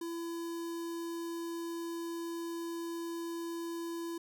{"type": "tone with notch filter", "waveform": "square", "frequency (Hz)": 336.4, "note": "E4", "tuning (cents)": 35, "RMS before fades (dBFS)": -39, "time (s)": [0.01, 4.18], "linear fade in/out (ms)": 5, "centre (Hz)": 2200, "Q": 1.2, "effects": []}